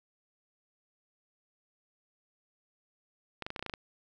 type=clicks; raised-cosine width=0.3 ms; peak=-21 dBFS; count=9; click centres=3.423 / 3.465 / 3.504 / 3.562 / 3.594 / 3.626 / 3.663 / 3.697 / 3.738 s; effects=none